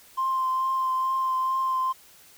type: tone with vibrato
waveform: triangle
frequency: 1046.5 Hz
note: C6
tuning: in tune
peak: -19 dBFS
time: 0.17-1.93 s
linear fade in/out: 20 ms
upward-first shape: triangle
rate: 2.3 Hz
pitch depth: 17 cents each way
effects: tanh soft clip ceiling -20 dBFS + white hiss -53 dBFS RMS until 2.37 s